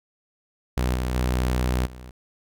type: tone with level steps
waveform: sawtooth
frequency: 62.4 Hz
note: B1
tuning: 19 cents sharp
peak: -17 / -20 / -17 / -35 dBFS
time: 0.77-2.11 s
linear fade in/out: 5 ms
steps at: 0.94 / 1.14 / 1.85 s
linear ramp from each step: 20 ms
effects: none